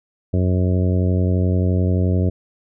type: harmonic tone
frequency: 91.5 Hz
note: F#2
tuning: 19 cents flat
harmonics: 1 / 2 / 3 / 4 / 5 / 6 / 7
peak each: -16 / -22 / -26 / -28 / -30 / -32 / -33 dBFS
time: 0.33-2.3 s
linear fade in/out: 10 ms
effects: none